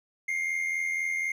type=tone pair together; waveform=triangle; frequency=2110 / 2194 Hz; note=C7 / C#7; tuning=+14 / -18 cents; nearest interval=minor second; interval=68 cents; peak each=-26 / -34 dBFS; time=0.28-1.32 s; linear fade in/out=5 ms; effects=none